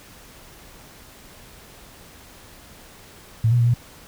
sine tone with pitch steps, 112.7 / 121.2 / 118.3 / 120.5 Hz, A2 / B2 / A#2 / B2, +42 / -32 / +26 / -42 cents, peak -14 dBFS, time 3.44-3.74 s, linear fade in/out 5 ms, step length 75 ms, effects pink hiss -46 dBFS RMS until 4.07 s

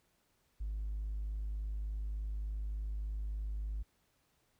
sine tone with hard clipping, 51.7 Hz, G#1, 7 cents flat, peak -36 dBFS, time 0.6-3.83 s, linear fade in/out 10 ms, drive 1 dB, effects pink hiss -75 dBFS RMS until 4.59 s

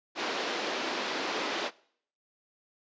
pink band-pass noise, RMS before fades -33 dBFS, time 0.15-1.71 s, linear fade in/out 50 ms, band 290 to 5000 Hz, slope 24 dB/octave, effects noise-tail reverb RT60 0.6 s tail -22 dB re dry + resampled to 16000 Hz

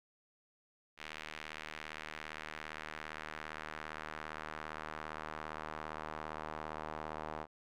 sawtooth tone with band-pass filter sweep, 77.5 Hz, D#2, 6 cents flat, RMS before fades -45 dBFS, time 0.97-7.47 s, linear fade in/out 50 ms, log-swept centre 2400 to 890 Hz, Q 1.4, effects none

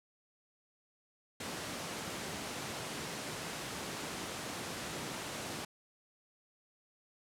pink high-pass noise, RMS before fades -41 dBFS, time 1.4-5.65 s, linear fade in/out 5 ms, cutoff 140 Hz, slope 12 dB/octave, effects low-pass 10000 Hz 12 dB/octave

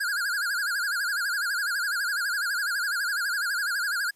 square tone with vibrato, 1522 Hz, F#6, 48 cents sharp, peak -26 dBFS, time 0-4.11 s, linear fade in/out 10 ms, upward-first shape sine, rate 12 Hz, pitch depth 160 cents each way, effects white hiss -65 dBFS RMS until 4.15 s + resampled to 32000 Hz

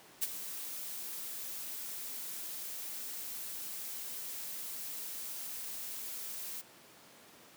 blue noise with ADSR envelope, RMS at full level -30 dBFS, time 0.21-6.62 s, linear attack 20 ms, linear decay 29 ms, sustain -12 dB, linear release 22 ms, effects pink hiss -57 dBFS RMS until 7.56 s + high-pass 200 Hz 12 dB/octave

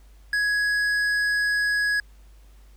sine tone with tanh clipping, 1670 Hz, G#6, 9 cents sharp, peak -22 dBFS, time 0.33-2 s, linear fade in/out 2 ms, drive 10 dB, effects added 50 Hz sine -47 dBFS peak until 2.76 s + pink hiss -61 dBFS RMS until 2.76 s

